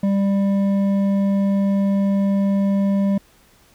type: tone with hard clipping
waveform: sine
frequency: 197.7 Hz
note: G3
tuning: 15 cents sharp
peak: -17 dBFS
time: 0.03-3.18 s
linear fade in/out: 5 ms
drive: 7 dB
effects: pink hiss -54 dBFS RMS until 3.74 s